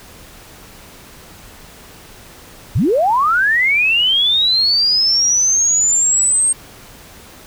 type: linear sweep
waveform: sine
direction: up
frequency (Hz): 68.3 to 8540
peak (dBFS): -11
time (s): 2.75-6.53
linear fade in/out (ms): 10
effects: pink hiss -40 dBFS RMS until 7.46 s